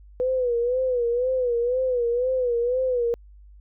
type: tone with vibrato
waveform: sine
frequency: 493.9 Hz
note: B4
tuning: in tune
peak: -20 dBFS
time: 0.2-3.14 s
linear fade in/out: 0 ms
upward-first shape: sine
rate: 2 Hz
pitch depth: 89 cents each way
effects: added 50 Hz sine -45 dBFS peak until 3.6 s